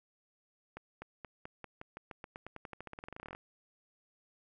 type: accelerating click train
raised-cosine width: 0.5 ms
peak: -29 dBFS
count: 29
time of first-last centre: 0.77-3.35 s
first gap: 250 ms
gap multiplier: 0.91
effects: none